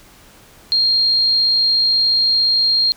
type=tone; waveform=sine; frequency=4219 Hz; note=C8; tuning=14 cents sharp; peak=-12 dBFS; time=0.72-2.92 s; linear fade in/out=0 ms; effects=pink hiss -46 dBFS RMS until 2.96 s